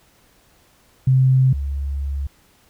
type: tone pair in turn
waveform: sine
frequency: 130.81 / 69.66 Hz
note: C3 / C#2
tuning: 0 / +9 cents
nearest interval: major seventh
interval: 1091 cents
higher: first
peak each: -11 / -21 dBFS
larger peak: first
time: 1.07-1.53 / 1.53-2.27 s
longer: second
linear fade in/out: 5 ms
effects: pink hiss -56 dBFS RMS until 2.69 s